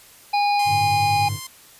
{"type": "harmonic tone", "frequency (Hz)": 818, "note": "G#5", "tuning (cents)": -26, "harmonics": [1, 3, 5, 6], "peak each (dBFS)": [-17, -27, -31, -33], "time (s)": [0.33, 1.29], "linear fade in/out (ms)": 10}
{"type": "tone", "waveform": "5% pulse", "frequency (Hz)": 1046.5, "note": "C6", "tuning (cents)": 0, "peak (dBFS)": -20, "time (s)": [0.59, 1.47], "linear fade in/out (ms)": 5}
{"type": "chord", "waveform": "triangle", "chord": "G suspended second", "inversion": "none", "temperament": "equal with one note detuned", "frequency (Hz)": [99.6, 110, 146.83], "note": ["G2", "A2", "D3"], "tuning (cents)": [28, 0, 0], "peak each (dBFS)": [-26, -28, -30], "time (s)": [0.65, 1.4], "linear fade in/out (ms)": 50}
{"effects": ["white hiss -48 dBFS RMS until 1.79 s", "resampled to 32000 Hz"]}